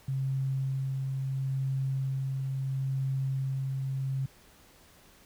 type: tone with tremolo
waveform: sine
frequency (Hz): 134.1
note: C3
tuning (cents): +43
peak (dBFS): -27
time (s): 0.08-4.26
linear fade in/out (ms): 5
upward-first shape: sine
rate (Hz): 0.74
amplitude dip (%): 25
effects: pink hiss -58 dBFS RMS until 5.25 s